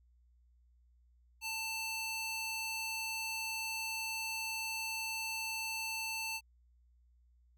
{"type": "tone with high-pass filter", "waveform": "square", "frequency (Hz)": 889, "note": "A5", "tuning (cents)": 18, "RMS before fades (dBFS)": -39, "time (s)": [1.41, 6.41], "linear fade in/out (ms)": 50, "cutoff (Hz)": 2100, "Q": 1.2, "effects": ["added 60 Hz sine -64 dBFS peak until 7.57 s"]}